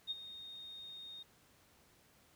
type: tone with ADSR envelope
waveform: sine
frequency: 3700 Hz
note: A#7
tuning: 14 cents flat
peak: -34 dBFS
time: 0.07-1.23 s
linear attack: 38 ms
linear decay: 27 ms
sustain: -13 dB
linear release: 7 ms
effects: pink hiss -67 dBFS RMS until 2.35 s + high-pass 60 Hz 12 dB/octave